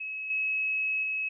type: tone with level steps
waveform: sine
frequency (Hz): 2570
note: E7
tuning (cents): -45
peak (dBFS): -33 / -26 / -28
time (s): 0-1.29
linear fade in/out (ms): 10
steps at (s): 0.3 / 1.03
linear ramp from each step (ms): 5
effects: none